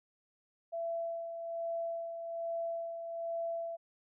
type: tone with tremolo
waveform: sine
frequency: 670 Hz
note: E5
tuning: 28 cents sharp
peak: -33 dBFS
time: 0.72-3.77 s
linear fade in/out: 20 ms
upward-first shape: sine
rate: 1.2 Hz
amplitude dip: 50%
effects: none